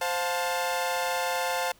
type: chord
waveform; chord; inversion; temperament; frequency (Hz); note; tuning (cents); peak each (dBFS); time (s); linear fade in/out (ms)
sawtooth; F major; second; equal with one note detuned; 523.3 / 709 / 880; C5 / F5 / A5; 0 / +26 / 0; -27; 0.01-1.72; 5
effects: pink hiss -58 dBFS RMS until 1.79 s